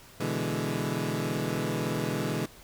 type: chord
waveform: 20% pulse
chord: E dominant seventh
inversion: second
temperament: equal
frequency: 123.47 / 146.83 / 164.81 / 207.7 Hz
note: B2 / D3 / E3 / G#3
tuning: 0 / 0 / 0 / 0 cents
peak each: -29 dBFS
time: 0.2-2.46 s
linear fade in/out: 5 ms
effects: pink hiss -52 dBFS RMS until 2.63 s